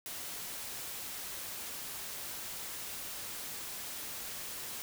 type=noise; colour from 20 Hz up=white; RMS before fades=-42 dBFS; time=0.06-4.82 s; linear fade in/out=0 ms; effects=none